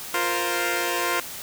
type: chord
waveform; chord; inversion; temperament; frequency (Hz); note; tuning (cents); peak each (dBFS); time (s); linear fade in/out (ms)
10% pulse; F suspended fourth; none; equal; 349.2 / 466.2 / 523.3; F4 / Bb4 / C5; 0 / 0 / 0; -18 / -20 / -20; 0.14-1.2; 2
effects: white hiss -36 dBFS RMS until 1.42 s